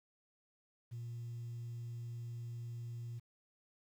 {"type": "tone", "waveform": "sine", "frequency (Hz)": 118, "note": "A#2", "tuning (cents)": 22, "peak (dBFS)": -40, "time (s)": [0.91, 3.2], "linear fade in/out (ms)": 20, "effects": ["tanh soft clip ceiling -39 dBFS", "11-bit"]}